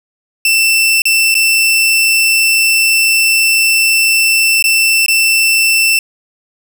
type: tone with dropouts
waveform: sawtooth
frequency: 2674 Hz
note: E7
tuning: 24 cents sharp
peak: -5 dBFS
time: 0.45-5.99 s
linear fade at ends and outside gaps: 2 ms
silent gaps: 1.02-1.054 / 1.343-1.351 / 4.625-4.64 / 5.062-5.082 s
effects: none